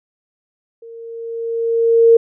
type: tone with level ramp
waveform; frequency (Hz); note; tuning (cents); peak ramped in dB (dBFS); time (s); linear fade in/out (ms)
sine; 460; A#4; -23; -34 to -4; 0.82-2.17; 5
effects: none